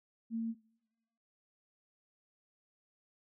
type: tone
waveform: sine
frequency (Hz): 227.2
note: A#3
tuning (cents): -44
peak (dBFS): -33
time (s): 0.3-0.55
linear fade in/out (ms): 50
effects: noise-tail reverb RT60 1.0 s tail -24 dB re dry